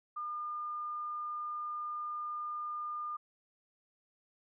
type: tone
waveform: sine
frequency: 1209 Hz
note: D6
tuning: 50 cents sharp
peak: -36 dBFS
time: 0.16-3.17 s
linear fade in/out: 10 ms
effects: none